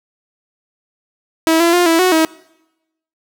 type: tone with pitch steps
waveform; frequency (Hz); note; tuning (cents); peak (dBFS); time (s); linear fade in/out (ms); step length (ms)
sawtooth; 323.8 / 338.8 / 353.2 / 328.9 / 368.2 / 320.2; E4 / E4 / F4 / E4 / F#4 / D#4; -31 / +48 / +20 / -4 / -8 / +50; -6; 1.47-2.25; 0; 130
effects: noise-tail reverb RT60 0.9 s tail -22 dB re dry